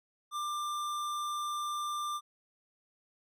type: tone with hard clipping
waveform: sine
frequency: 1189 Hz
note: D6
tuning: 21 cents sharp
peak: -35 dBFS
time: 0.31-2.21 s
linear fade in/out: 50 ms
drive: 16 dB
effects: none